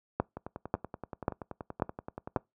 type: two click trains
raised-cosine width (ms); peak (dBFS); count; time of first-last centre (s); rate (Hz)
1; -24 / -12; 22 / 5; 0.37-2.37 / 0.2-2.362; 10.5 / 1.85
effects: noise-tail reverb RT60 0.2 s tail -25 dB re dry + high-pass 60 Hz 12 dB/octave